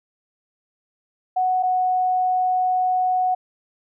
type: tone pair in turn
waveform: sine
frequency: 740 / 737.4 Hz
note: F#5 / F#5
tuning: 0 / -6 cents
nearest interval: unison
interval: 6 cents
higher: first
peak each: -17 dBFS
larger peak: neither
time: 1.36-1.63 / 1.63-3.35 s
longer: second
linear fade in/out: 10 ms
effects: none